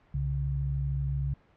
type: tone pair together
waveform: sine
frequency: 65.49 / 138.59 Hz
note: C2 / C#3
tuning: +2 / 0 cents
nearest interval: octave + minor second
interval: 1298 cents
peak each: -31 / -29 dBFS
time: 0.14-1.34 s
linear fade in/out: 5 ms
effects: pink hiss -62 dBFS RMS until 1.56 s + low-pass 2000 Hz 12 dB/octave